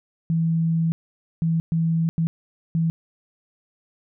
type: tone bursts at uneven times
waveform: sine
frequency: 164.1 Hz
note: E3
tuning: 8 cents flat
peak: -18 dBFS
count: 5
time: 0.3-0.92 / 1.42-1.6 / 1.72-2.09 / 2.18-2.27 / 2.75-2.9 s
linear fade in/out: 0 ms
effects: none